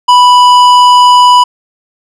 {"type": "tone with tanh clipping", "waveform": "sine", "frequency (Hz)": 987.8, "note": "B5", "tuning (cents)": 0, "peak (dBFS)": -3, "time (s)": [0.08, 1.44], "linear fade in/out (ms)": 10, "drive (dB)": 13, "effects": []}